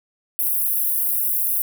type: high-pass noise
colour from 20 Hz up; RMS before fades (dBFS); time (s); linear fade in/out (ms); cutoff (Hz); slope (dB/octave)
pink; -21; 0.39-1.62; 0; 11000; 48
effects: none